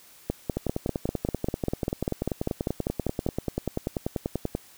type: two click trains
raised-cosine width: 2 ms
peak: -12 / -13 dBFS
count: 16 / 42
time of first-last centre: 0.3-3.264 / 0.57-4.551 s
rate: 5.06 / 10.3 Hz
effects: white hiss -53 dBFS RMS until 4.77 s

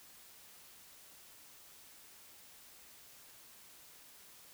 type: silence
effects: white hiss -58 dBFS RMS until 4.53 s

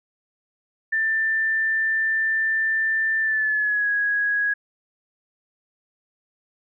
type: tone with pitch glide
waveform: sine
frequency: 1780 to 1660.8 Hz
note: A6 to G#6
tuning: +20 to 0 cents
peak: -19 dBFS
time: 0.92-4.54 s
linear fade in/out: 10 ms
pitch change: -120 cents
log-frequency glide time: 3.2-3.89 s
effects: none

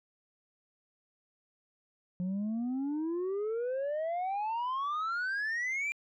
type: exponential sweep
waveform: sine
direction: up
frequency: 177.3 to 2400 Hz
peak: -28 dBFS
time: 2.2-5.92 s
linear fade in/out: 0 ms
effects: tanh soft clip ceiling -30 dBFS

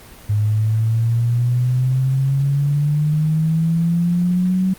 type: exponential sweep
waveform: sine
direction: up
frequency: 103.83 to 189.3 Hz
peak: -14 dBFS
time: 0.29-4.74 s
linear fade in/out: 10 ms
effects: pink hiss -42 dBFS RMS until 4.78 s + Opus 24 kbps

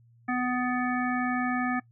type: harmonic tone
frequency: 249.3 Hz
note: B3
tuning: 16 cents sharp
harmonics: 1 / 3 / 5 / 7 / 9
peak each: -28 / -32 / -34 / -33 / -39 dBFS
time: 0.28-1.8 s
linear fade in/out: 10 ms
effects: noise-tail reverb RT60 0.1 s tail -20 dB re dry + added 117 Hz sine -56 dBFS peak until 1.91 s

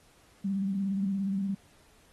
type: tone with vibrato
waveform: sine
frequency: 195.4 Hz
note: G3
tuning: 5 cents flat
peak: -27 dBFS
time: 0.44-1.55 s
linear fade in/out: 10 ms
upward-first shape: sine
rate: 17 Hz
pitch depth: 47 cents each way
effects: pink hiss -62 dBFS RMS until 2.12 s + AAC 32 kbps

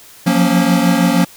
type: chord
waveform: square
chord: Gb major seventh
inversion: third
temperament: equal with one note detuned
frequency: 174.61 / 180.98 / 233.1 / 277.2 Hz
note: F3 / Gb3 / Bb3 / Db4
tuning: 0 / -38 / 0 / 0 cents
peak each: -17 dBFS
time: 0.26-1.25 s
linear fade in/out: 10 ms
effects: white hiss -41 dBFS RMS until 1.36 s

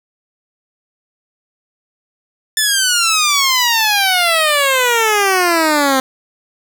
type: exponential sweep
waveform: 10% pulse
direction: down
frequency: 1770 to 260 Hz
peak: -3 dBFS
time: 2.57-6 s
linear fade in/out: 2 ms
effects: none

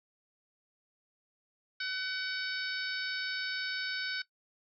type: harmonic tone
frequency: 754 Hz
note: F#5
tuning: 32 cents sharp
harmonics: 2 / 3 / 4 / 5 / 6 / 7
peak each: -36 / -42 / -45 / -42 / -42 / -44 dBFS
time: 1.8-4.22 s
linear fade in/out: 5 ms
effects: noise-tail reverb RT60 0.1 s tail -18 dB re dry

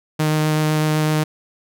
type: tone with vibrato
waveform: sawtooth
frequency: 154.2 Hz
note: D#3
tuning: 15 cents flat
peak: -12 dBFS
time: 0.19-1.24 s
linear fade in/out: 10 ms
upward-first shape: sine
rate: 7.9 Hz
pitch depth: 8 cents each way
effects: none

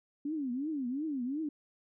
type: tone with vibrato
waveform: sine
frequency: 277.2 Hz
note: C#4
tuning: in tune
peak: -32 dBFS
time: 0.25-1.49 s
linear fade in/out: 5 ms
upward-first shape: triangle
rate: 2.8 Hz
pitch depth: 280 cents each way
effects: none

